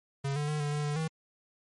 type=tone with pitch steps; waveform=square; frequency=138.6 / 147.4 / 151 / 146.4 / 148.2 / 147.1 / 159.5 Hz; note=C#3 / D3 / D3 / D3 / D3 / D3 / D#3; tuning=0 / +7 / +48 / -5 / +16 / +3 / +43 cents; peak=-30 dBFS; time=0.24-1.08 s; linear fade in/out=10 ms; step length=120 ms; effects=MP3 48 kbps